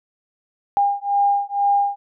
sine beating tone pair, 805 / 807.1 Hz, G5 / G#5, +46 / -50 cents, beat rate 2.1 Hz, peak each -19 dBFS, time 0.77-1.96 s, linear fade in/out 0 ms, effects none

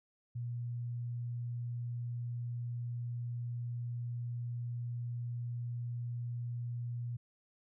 sine tone, 120 Hz, B2, 49 cents flat, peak -36 dBFS, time 0.35-7.17 s, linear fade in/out 10 ms, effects none

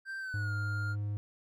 triangle tone with pitch glide, 1568 to 1405 Hz, G6 to F6, 0 to +10 cents, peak -35 dBFS, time 0.05-0.96 s, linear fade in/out 50 ms, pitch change -190 cents, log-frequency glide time 0.19-0.54 s
triangle tone, 103.2 Hz, G#2, 10 cents flat, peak -30 dBFS, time 0.34-1.17 s, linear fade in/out 0 ms
effects none

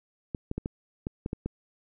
clicks, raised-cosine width 3 ms, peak -18 dBFS, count 8, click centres 0.348 / 0.514 / 0.58 / 0.659 / 1.069 / 1.261 / 1.331 / 1.46 s, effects none

